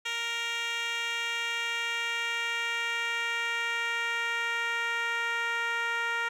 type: tone with band-pass filter sweep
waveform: 10% pulse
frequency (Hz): 466.2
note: A#4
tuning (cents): 0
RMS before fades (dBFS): -31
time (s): 0.05-6.29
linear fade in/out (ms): 10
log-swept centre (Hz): 3200 to 1600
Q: 1.3
effects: none